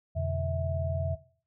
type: tone cluster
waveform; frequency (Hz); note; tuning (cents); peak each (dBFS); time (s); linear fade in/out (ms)
sine; 86.2 / 124.8 / 144.5 / 652; F2 / B2 / D3 / E5; -22 / +19 / -28 / -19; -30 / -36 / -35 / -34; 0.15-1.16; 20
effects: noise-tail reverb RT60 0.5 s tail -19 dB re dry